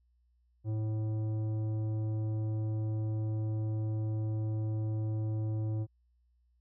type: tone with tanh clipping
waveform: sine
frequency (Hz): 108.8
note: A2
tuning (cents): -19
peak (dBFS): -32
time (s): 0.64-5.87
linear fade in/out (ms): 50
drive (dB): 11
effects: added 60 Hz sine -67 dBFS peak until 6.6 s